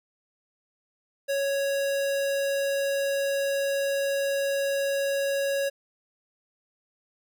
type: tone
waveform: square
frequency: 554.4 Hz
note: C#5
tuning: in tune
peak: -25 dBFS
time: 1.28-5.7 s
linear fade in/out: 20 ms
effects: none